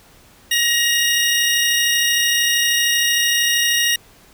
25% pulse tone pair together, 1885 / 2844 Hz, A#6 / F7, +19 / +31 cents, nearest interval perfect fifth, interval 712 cents, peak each -14 dBFS, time 0.51-3.96 s, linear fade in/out 5 ms, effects pink hiss -49 dBFS RMS until 4.33 s

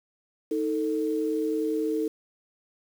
sine tone pair together, 314.5 / 444.1 Hz, D#4 / A4, +19 / +16 cents, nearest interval tritone, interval 597 cents, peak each -27 dBFS, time 0.51-2.08 s, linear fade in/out 5 ms, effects 8-bit

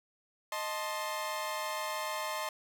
sawtooth chord, A diminished, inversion second, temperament equal with one note detuned, 622.3 / 880 / 1052.6 Hz, Eb5 / A5 / C6, 0 / 0 / +10 cents, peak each -35 / -36 / -34 dBFS, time 0.52-2.49 s, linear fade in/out 2 ms, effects none

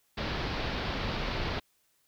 pink low-pass noise, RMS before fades -33 dBFS, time 0.17-1.6 s, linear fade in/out 10 ms, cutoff 4800 Hz, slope 48 dB/octave, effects white hiss -71 dBFS RMS until 2.07 s

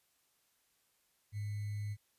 sine tone with sample-and-hold, 103.83 Hz, G#2, in tune, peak -36 dBFS, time 1.32-1.97 s, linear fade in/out 50 ms, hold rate 2100 Hz, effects white hiss -75 dBFS RMS until 2.18 s + resampled to 32000 Hz

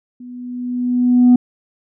sine tone with level ramp, 246.9 Hz, B3, in tune, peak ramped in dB -32 to -3 dBFS, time 0.2-1.36 s, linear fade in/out 5 ms, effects tanh soft clip ceiling -4 dBFS

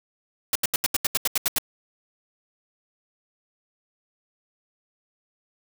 white noise bursts, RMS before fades -22 dBFS, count 11, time 0.53-1.584 s, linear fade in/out 2 ms, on 24 ms, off 79 ms, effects none

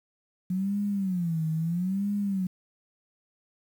sine tone with vibrato, 180 Hz, F#3, 47 cents flat, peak -25 dBFS, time 0.5-2.47 s, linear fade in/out 5 ms, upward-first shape sine, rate 0.76 Hz, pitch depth 220 cents each way, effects 9-bit

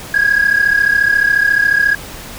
sine tone pair together, 1630 / 1664.2 Hz, G#6 / G#6, -33 / +3 cents, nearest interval unison, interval 36 cents, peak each -11 dBFS, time 0.14-1.95 s, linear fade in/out 5 ms, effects tanh soft clip ceiling -5 dBFS + pink hiss -31 dBFS RMS until 2.38 s

